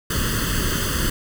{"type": "noise with comb filter", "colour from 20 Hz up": "pink", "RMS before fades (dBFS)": -22, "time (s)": [0.1, 1.1], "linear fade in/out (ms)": 5, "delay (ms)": 0.64, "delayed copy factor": 1, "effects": []}